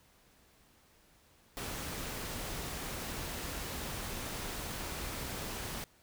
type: noise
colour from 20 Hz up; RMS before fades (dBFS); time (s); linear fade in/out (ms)
pink; -40; 1.57-5.84; 0
effects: pink hiss -65 dBFS RMS until 6.02 s